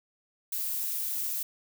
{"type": "noise", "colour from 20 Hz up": "violet", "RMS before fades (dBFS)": -32, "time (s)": [0.52, 1.43], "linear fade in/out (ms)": 5, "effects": []}